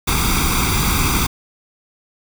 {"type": "noise with comb filter", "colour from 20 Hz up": "pink", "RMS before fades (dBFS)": -17, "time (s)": [0.07, 1.27], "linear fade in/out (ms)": 10, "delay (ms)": 0.84, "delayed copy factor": 0.85, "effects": []}